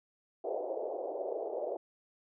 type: band-pass noise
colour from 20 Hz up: white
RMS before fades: -37 dBFS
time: 0.44-1.77 s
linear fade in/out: 5 ms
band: 370 to 690 Hz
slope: 48 dB/octave
effects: none

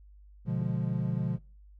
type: chord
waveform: triangle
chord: B diminished seventh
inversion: none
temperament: equal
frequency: 123.47 / 146.83 / 174.61 / 207.7 Hz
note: B2 / D3 / F3 / Ab3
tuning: 0 / 0 / 0 / 0 cents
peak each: -30 / -32 / -30 / -36 dBFS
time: 0.45-1.39 s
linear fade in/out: 50 ms
type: click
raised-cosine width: 2 ms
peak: -31 dBFS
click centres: 0.617 s
effects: noise-tail reverb RT60 0.4 s tail -25 dB re dry + added 50 Hz sine -51 dBFS peak until 1.79 s

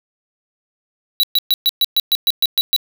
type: tone bursts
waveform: square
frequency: 3920 Hz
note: B7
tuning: 14 cents flat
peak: -12 dBFS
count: 11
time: 1.2-2.763 s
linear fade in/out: 0 ms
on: 33 ms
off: 120 ms
effects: none

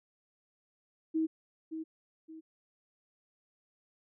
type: tone with echo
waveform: sine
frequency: 319.4 Hz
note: D#4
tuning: 45 cents sharp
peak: -27 dBFS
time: 1.14-1.27 s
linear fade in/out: 20 ms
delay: 570 ms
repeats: 2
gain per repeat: -9 dB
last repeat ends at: 2.41 s
effects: none

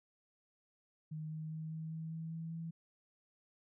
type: tone with pitch steps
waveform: sine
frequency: 155.56 / 156.82 / 158.1 / 159.38 / 160.67 / 161.98 / 163.29 / 164.62 Hz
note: D#3 / D#3 / D#3 / D#3 / E3 / E3 / E3 / E3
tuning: 0 / +14 / +28 / +42 / -44 / -30 / -16 / -2 cents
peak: -40 dBFS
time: 1.11-2.71 s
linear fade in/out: 10 ms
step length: 200 ms
effects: none

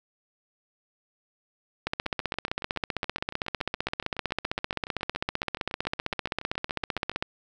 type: two click trains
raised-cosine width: 0.3 ms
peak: -11 / -22 dBFS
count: 84 / 37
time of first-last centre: 1.87-7.225 / 2.06-7.116 s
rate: 15.5 / 7.12 Hz
effects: none

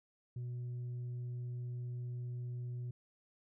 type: tone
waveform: sine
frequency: 122.5 Hz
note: B2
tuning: 14 cents flat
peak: -36 dBFS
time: 0.36-2.91 s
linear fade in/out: 5 ms
effects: tanh soft clip ceiling -38 dBFS

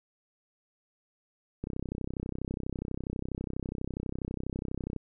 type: click train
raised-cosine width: 3 ms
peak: -21 dBFS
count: 108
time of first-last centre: 1.64-4.963 s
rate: 32.2 Hz
effects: none

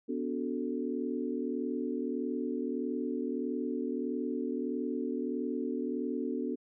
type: chord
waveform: sine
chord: B minor seventh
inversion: none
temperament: equal with one note detuned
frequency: 246.9 / 288.5 / 370 / 440 Hz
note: B3 / D4 / F#4 / A4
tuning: 0 / -31 / 0 / 0 cents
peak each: -35 / -36 / -38 / -39 dBFS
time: 0.08-6.56 s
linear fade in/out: 20 ms
effects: none

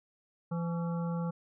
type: harmonic tone with a mistuned harmonic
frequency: 169.7 Hz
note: F3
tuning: 49 cents flat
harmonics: 1 / 3 / 5 / 7 / 8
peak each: -31 / -41 / -45 / -48 / -49 dBFS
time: 0.51-1.31 s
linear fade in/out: 10 ms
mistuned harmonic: 7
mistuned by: -77 cents
effects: none

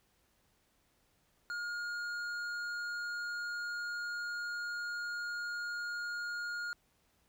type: tone with hard clipping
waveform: sine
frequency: 1424 Hz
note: F6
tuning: 33 cents sharp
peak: -38 dBFS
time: 1.5-6.73 s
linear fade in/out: 0 ms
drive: 8 dB
effects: pink hiss -73 dBFS RMS until 7.28 s

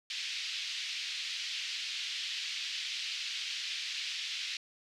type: band-pass noise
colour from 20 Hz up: pink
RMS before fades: -38 dBFS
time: 0.1-4.57 s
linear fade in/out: 2 ms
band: 2500 to 5000 Hz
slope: 24 dB/octave
effects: none

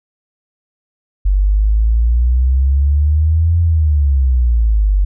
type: exponential two-way sweep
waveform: sine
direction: up then down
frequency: 47 to 85.5 to 47 Hz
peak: -9 dBFS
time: 1.25-5.05 s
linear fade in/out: 10 ms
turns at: 3.6 s
effects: none

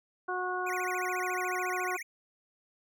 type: harmonic tone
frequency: 365.2 Hz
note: F#4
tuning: 23 cents flat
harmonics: 1 / 2 / 3 / 4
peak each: -36 / -36 / -36 / -36 dBFS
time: 0.28-1.97 s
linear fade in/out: 10 ms
type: tone with vibrato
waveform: square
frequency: 2150 Hz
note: C7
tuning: 47 cents sharp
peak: -38 dBFS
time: 0.66-2.03 s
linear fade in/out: 10 ms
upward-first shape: sine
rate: 14 Hz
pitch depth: 270 cents each way
effects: none

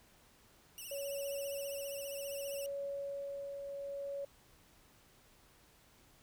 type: tone with vibrato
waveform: 5% pulse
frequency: 2794 Hz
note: F7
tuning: in tune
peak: -37 dBFS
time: 0.78-2.66 s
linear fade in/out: 0 ms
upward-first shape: triangle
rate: 15 Hz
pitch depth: 130 cents each way
type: tone with tremolo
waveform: sine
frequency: 560 Hz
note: C#5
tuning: 18 cents sharp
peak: -37 dBFS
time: 0.91-4.25 s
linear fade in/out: 5 ms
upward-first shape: triangle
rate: 0.65 Hz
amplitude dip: 40%
effects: pink hiss -65 dBFS RMS until 6.22 s

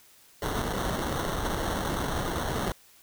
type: noise with sample-and-hold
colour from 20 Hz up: pink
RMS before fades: -30 dBFS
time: 0.42-2.72 s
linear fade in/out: 2 ms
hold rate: 2450 Hz
effects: white hiss -57 dBFS RMS until 3.02 s

